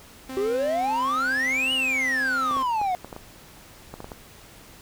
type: tone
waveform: sawtooth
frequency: 261.6 Hz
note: C4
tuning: in tune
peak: -29 dBFS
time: 0.29-2.63 s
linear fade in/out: 5 ms
type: exponential two-way sweep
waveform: triangle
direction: up then down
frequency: 379.8 to 2960 to 709 Hz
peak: -20 dBFS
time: 0.37-2.95 s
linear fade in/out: 0 ms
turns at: 1.73 s
type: clicks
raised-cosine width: 1 ms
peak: -22 dBFS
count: 10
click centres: 2.511 / 2.568 / 2.815 / 3.046 / 3.128 / 3.164 / 3.94 / 4.004 / 4.044 / 4.118 s
effects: pink hiss -48 dBFS RMS until 4.81 s